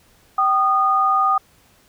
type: tone pair together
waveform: sine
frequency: 773 / 1227.1 Hz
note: G5 / D#6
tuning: -24 / -24 cents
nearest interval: minor sixth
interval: 800 cents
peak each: -20 / -15 dBFS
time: 0.38-1.38 s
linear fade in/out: 5 ms
effects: pink hiss -55 dBFS RMS until 1.88 s